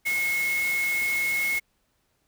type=tone in noise; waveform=sine; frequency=2173 Hz; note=C#7; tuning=35 cents flat; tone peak=-23 dBFS; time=0.05-1.6 s; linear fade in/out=20 ms; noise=white; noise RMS=-35 dBFS; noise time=0.05-1.6 s; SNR=+9 dB; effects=pink hiss -71 dBFS RMS until 2.27 s